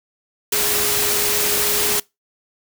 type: tone in noise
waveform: sine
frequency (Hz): 415.3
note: G#4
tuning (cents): 0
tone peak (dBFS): -27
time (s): 0.52-2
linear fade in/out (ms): 5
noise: white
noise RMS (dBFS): -19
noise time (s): 0.52-2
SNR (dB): -11
effects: noise-tail reverb RT60 0.2 s tail -23 dB re dry